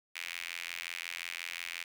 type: tone with high-pass filter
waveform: sawtooth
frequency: 85.6 Hz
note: F2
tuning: 34 cents flat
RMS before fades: -41 dBFS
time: 0.15-1.84 s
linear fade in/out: 10 ms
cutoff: 2300 Hz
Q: 3.2
effects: none